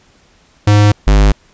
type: tone pair in turn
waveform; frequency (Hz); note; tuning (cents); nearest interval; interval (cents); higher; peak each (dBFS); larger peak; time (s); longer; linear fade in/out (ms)
square; 103.83 / 50.61; G#2 / G#1; 0 / -44; octave; 1244; first; -6; neither; 0.67-0.92 / 1.07-1.32; neither; 5
effects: pink hiss -50 dBFS RMS until 1.53 s + resampled to 16000 Hz